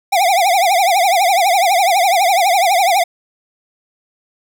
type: tone with vibrato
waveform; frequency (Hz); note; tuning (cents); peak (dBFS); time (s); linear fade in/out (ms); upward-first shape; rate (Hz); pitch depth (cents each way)
square; 740; F#5; 0; -11; 0.12-3.04; 10; triangle; 12; 200
effects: none